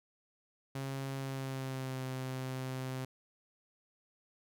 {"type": "tone with pitch glide", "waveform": "sawtooth", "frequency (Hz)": [135.5, 130.28], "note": ["C#3", "C3"], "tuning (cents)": [-39, -7], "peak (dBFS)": -33, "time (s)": [0.75, 3.05], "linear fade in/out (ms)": 5, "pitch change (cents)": -68, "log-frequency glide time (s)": [1.16, 2.03], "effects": []}